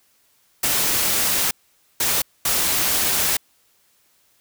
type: noise bursts at uneven times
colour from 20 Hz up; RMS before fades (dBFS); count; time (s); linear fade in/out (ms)
white; -20; 3; 0.63-1.51 / 2-2.22 / 2.45-3.37; 5
effects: white hiss -61 dBFS RMS until 4.4 s